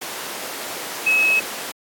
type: tone in noise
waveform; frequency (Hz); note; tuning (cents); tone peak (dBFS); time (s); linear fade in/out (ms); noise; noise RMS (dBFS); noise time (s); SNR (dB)
sine; 2570; E7; -45; -14; 1.06-1.4; 10; pink; -28; 0.01-1.72; +11
effects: high-pass 400 Hz 12 dB/octave + AAC 64 kbps